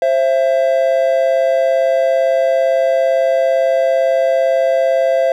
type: tone pair together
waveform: triangle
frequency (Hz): 530 / 667.8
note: C5 / E5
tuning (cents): +22 / +22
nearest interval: major third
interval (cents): 400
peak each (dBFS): -12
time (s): 0.02-5.32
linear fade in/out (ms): 2
effects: none